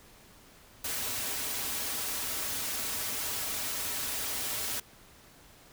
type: noise with comb filter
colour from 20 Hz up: white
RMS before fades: -34 dBFS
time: 0.84-4.8 s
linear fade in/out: 5 ms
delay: 5.7 ms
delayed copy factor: -0.65
effects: pink hiss -56 dBFS RMS until 5.72 s